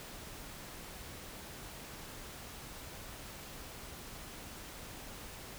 silence, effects pink hiss -48 dBFS RMS until 5.58 s

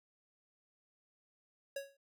square tone with exponential decay, 554 Hz, C#5, 1 cent flat, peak -36 dBFS, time 1.76-1.97 s, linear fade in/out 5 ms, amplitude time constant 45 ms, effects none

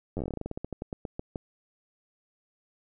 slowing click train, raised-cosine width 2 ms, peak -20 dBFS, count 22, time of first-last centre 0.17-1.358 s, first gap 10 ms, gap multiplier 1.15, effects none

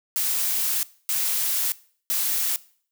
blue noise bursts at uneven times, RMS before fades -24 dBFS, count 3, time 0.16-0.83 / 1.09-1.72 / 2.1-2.56 s, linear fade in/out 0 ms, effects noise-tail reverb RT60 0.5 s tail -20 dB re dry

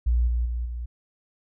sine tone with level steps, 59.5 Hz, A#1, 36 cents sharp, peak -18 / -21 / -25 / -29 dBFS, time 0.06-0.86 s, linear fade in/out 10 ms, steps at 0.27 / 0.45 / 0.65 s, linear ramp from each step 10 ms, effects none

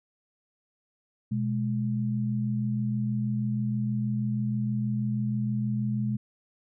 sine tone pair together, 123.72 / 210 Hz, B2 / G#3, +3 / +19 cents, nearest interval major sixth, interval 916 cents, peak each -28 dBFS, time 1.31-6.17 s, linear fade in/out 10 ms, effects none

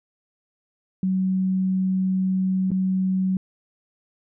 sine tone with dropouts, 187.9 Hz, F#3, 27 cents sharp, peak -19 dBFS, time 1.03-3.37 s, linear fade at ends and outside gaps 2 ms, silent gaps 2.706-2.716 s, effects none

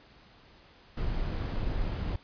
brown noise, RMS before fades -31 dBFS, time 0.97-2.16 s, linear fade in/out 5 ms, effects pink hiss -57 dBFS RMS until 2.23 s + resampled to 11025 Hz

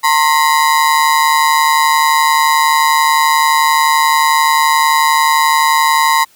35% pulse ring-modulated tone, 987.8 Hz, B5, in tune, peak -4 dBFS, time 0.03-6.25 s, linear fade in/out 20 ms, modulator 75.7 Hz, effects white hiss -49 dBFS RMS until 6.35 s

